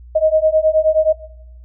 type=beating tone pair; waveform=sine; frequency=622.3 / 631.8 Hz; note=D#5 / D#5; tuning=0 / +26 cents; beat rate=9.5 Hz; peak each=-14 dBFS; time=0.15-1.13 s; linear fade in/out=10 ms; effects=noise-tail reverb RT60 0.8 s tail -19 dB re dry + added 60 Hz sine -36 dBFS peak until 1.64 s